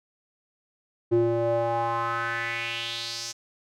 square tone with band-pass filter sweep, 116.54 Hz, A#2, in tune, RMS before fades -27 dBFS, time 1.11-3.33 s, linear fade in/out 20 ms, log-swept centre 340 to 6000 Hz, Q 3.6, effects none

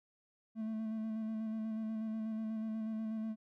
triangle tone with vibrato, 220 Hz, A3, in tune, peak -34 dBFS, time 0.55-3.36 s, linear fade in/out 50 ms, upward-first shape square, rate 8.2 Hz, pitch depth 18 cents each way, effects none

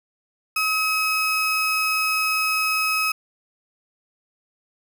35% pulse tone pair together, 1277.5 / 2555 Hz, D#6 / D#7, +45 / +45 cents, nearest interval octave, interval 1200 cents, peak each -22 dBFS, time 0.56-3.12 s, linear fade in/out 5 ms, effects none

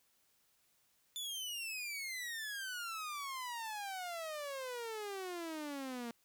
sawtooth exponential sweep, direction down, 3520 to 230.5 Hz, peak -37 dBFS, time 1.16-6.11 s, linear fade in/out 0 ms, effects white hiss -74 dBFS RMS until 6.24 s

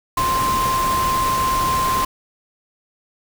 sine tone in noise, 1046.5 Hz, C6, in tune, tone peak -17 dBFS, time 0.17-2.05 s, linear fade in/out 5 ms, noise pink, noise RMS -25 dBFS, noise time 0.17-2.05 s, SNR +5 dB, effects none

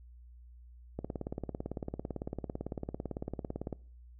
click train, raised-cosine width 2 ms, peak -23 dBFS, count 50, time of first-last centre 0.99-3.727 s, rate 17.9 Hz, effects noise-tail reverb RT60 0.5 s tail -24 dB re dry + added 60 Hz sine -51 dBFS peak until 4.19 s

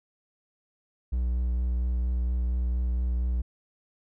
triangle tone with vibrato, 61.1 Hz, B1, 18 cents flat, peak -22 dBFS, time 1.12-3.42 s, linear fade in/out 10 ms, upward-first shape triangle, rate 4.3 Hz, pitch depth 22 cents each way, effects none

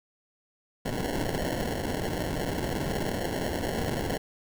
violet noise with sample-and-hold, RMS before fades -30 dBFS, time 0.85-4.18 s, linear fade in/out 10 ms, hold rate 1225 Hz, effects none

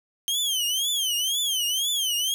sawtooth tone with vibrato, 3150 Hz, G7, 8 cents sharp, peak -20 dBFS, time 0.28-2.34 s, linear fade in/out 0 ms, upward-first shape triangle, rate 2 Hz, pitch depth 200 cents each way, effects none

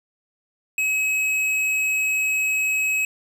sine tone with tanh clipping, 2558 Hz, D#7, 47 cents sharp, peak -21 dBFS, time 0.78-3.05 s, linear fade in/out 2 ms, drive 13 dB, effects none

